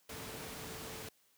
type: tone in noise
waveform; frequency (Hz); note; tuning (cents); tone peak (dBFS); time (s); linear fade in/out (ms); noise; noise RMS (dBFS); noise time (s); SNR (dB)
sine; 442.9; A4; +11; -53; 0.09-1.09; 5; pink; -45; 0.09-1.09; -11
effects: white hiss -71 dBFS RMS until 1.37 s + high-pass 80 Hz 12 dB/octave